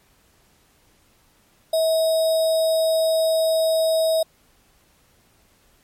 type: tone with sample-and-hold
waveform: sine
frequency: 645 Hz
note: E5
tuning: 38 cents flat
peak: -16 dBFS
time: 1.73-4.23 s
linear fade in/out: 5 ms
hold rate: 4410 Hz
effects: pink hiss -59 dBFS RMS until 5.83 s + MP3 64 kbps